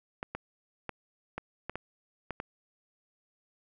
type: clicks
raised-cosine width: 0.5 ms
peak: -20 dBFS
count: 8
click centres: 0.229 / 0.35 / 0.893 / 1.38 / 1.696 / 1.756 / 2.307 / 2.401 s
effects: none